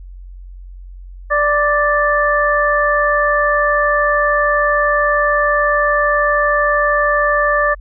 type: harmonic tone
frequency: 587.3 Hz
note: D5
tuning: in tune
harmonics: 1 / 2 / 3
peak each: -16 / -16 / -16 dBFS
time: 1.3-7.75 s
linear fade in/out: 20 ms
effects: added 45 Hz sine -31 dBFS peak until 7.8 s